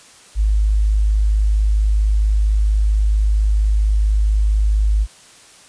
sine tone, 52.2 Hz, G#1, 10 cents sharp, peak -12 dBFS, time 0.35-5.07 s, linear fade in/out 50 ms, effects white hiss -45 dBFS RMS until 5.68 s + resampled to 22050 Hz

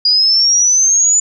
sine exponential sweep, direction up, 4855 to 7030 Hz, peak -8 dBFS, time 0.05-1.2 s, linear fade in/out 5 ms, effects none

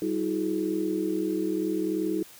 sine tone cluster, 191.9 / 319.9 / 360.4 / 423 Hz, G3 / D#4 / F#4 / G#4, -37 / +48 / -45 / +32 cents, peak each -35 / -27 / -32 / -33 dBFS, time 0.02-2.23 s, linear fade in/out 2 ms, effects white hiss -50 dBFS RMS until 2.39 s

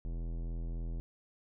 sine tone with tanh clipping, 41.77 Hz, E1, 24 cents sharp, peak -37 dBFS, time 0.05-1 s, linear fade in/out 0 ms, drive 18 dB, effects none

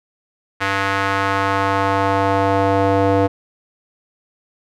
square tone with band-pass filter sweep, 98 Hz, G2, in tune, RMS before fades -17 dBFS, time 0.6-3.28 s, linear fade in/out 20 ms, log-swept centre 1700 to 540 Hz, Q 1.4, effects none

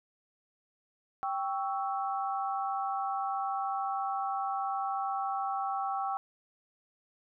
sine chord, C# diminished, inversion second, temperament equal with one note detuned, 784 / 1117.7 / 1318.5 Hz, G5 / C#6 / E6, 0 / +14 / 0 cents, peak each -32 / -37 / -37 dBFS, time 1.23-6.17 s, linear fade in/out 0 ms, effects none

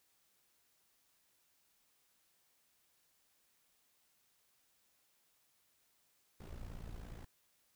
brown noise with amplitude modulation, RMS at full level -45 dBFS, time 6.4-7.25 s, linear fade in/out 5 ms, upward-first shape sine, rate 57.2 Hz, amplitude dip 70%, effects white hiss -75 dBFS RMS until 7.75 s

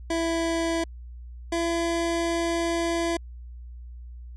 25% pulse tone pair in turn, 331.6 / 336.8 Hz, E4 / E4, +10 / +37 cents, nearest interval unison, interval 27 cents, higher second, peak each -20 dBFS, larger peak neither, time 0.1-0.84 / 1.52-3.17 s, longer second, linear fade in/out 5 ms, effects added 60 Hz sine -38 dBFS peak until 4.36 s + resampled to 22050 Hz

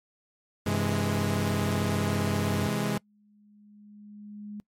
square tone with pitch glide, 96.5 to 95.83 Hz, G2 to G2, -27 to -39 cents, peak -31 dBFS, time 0.66-2.68 s, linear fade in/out 10 ms, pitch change -12 cents, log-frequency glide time 1.19-1.74 s
sawtooth chord, C augmented, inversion none, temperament equal, 130.81 / 164.81 / 207.7 Hz, C3 / E3 / G#3, 0 / 0 / 0 cents, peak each -28 / -28 / -25 dBFS, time 0.66-2.98 s, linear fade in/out 5 ms
sine tone with exponential growth, 207.7 Hz, G#3, in tune, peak -35 dBFS, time 2.34-4.6 s, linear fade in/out 0 ms, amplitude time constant 490 ms
effects noise-tail reverb RT60 0.1 s tail -23 dB re dry + MP3 64 kbps

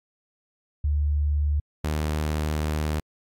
sine / sawtooth tone pair in turn, 73.5 / 76.51 Hz, D2 / D#2, +2 / -29 cents, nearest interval minor second, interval 69 cents, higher second, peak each -20 dBFS, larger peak neither, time 0.84-1.6 / 1.84-3 s, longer second, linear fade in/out 5 ms, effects AAC 64 kbps

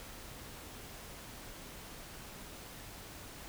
silence, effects pink hiss -49 dBFS RMS until 3.48 s

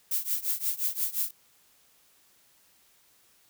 violet noise with tremolo, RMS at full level -26 dBFS, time 0.11-1.31 s, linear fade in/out 5 ms, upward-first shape triangle, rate 5.7 Hz, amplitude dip 95%, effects white hiss -63 dBFS RMS until 3.49 s

